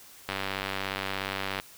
click train, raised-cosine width 0.3 ms, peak -14 dBFS, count 128, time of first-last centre 0.29-1.599 s, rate 97 Hz, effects white hiss -51 dBFS RMS until 1.77 s

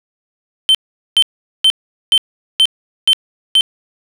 triangle tone bursts, 3096 Hz, G7, 22 cents flat, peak -5 dBFS, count 7, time 0.69-3.609 s, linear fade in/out 0 ms, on 57 ms, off 420 ms, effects none

